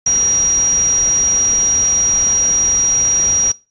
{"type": "tone in noise", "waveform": "sine", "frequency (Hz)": 5730, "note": "F8", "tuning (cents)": 44, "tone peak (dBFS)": -10, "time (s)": [0.06, 3.52], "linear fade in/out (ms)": 5, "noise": "pink", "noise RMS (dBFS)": -28, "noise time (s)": [0.06, 3.52], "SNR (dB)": 15, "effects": ["noise-tail reverb RT60 0.3 s tail -22 dB re dry", "resampled to 16000 Hz"]}